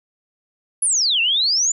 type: exponential two-way sweep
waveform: sine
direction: down then up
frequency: 10790 to 2637 to 7190 Hz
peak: -15 dBFS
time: 0.82-1.72 s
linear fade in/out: 5 ms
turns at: 1.21 s
effects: none